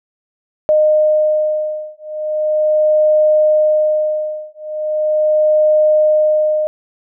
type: beating tone pair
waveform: sine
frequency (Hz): 613 / 613.39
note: D#5 / D#5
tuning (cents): -26 / -25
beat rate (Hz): 0.39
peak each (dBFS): -14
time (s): 0.69-6.67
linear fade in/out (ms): 0
effects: none